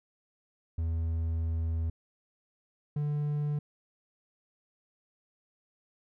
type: tone pair in turn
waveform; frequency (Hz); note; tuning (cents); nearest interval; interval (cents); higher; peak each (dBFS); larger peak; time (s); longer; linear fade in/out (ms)
triangle; 81.8 / 147.53; E2 / D3; -13 / +8; minor seventh; 1021; second; -26; neither; 0.78-1.9 / 2.96-3.59; first; 5
effects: none